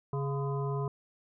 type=harmonic tone with a mistuned harmonic; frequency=138.4 Hz; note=C#3; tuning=2 cents flat; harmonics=1 / 3 / 5 / 7 / 9; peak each=-31 / -36 / -44 / -40 / -48 dBFS; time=0.13-0.88 s; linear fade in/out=2 ms; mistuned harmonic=7; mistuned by=+79 cents; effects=none